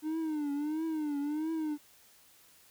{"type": "tone with vibrato", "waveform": "triangle", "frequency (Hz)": 303.6, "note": "D#4", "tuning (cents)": -42, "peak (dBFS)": -29, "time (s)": [0.02, 1.78], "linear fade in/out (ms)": 50, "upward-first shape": "triangle", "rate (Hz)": 1.5, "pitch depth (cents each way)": 130, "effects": ["white hiss -61 dBFS RMS until 2.7 s"]}